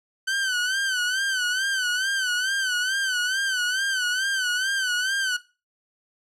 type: tone with vibrato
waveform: sawtooth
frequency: 1525 Hz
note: G6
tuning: 48 cents flat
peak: -19 dBFS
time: 0.27-5.37 s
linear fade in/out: 10 ms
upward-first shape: sine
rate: 2.3 Hz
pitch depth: 87 cents each way
effects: noise-tail reverb RT60 0.3 s tail -17 dB re dry + low-pass 9000 Hz 12 dB/octave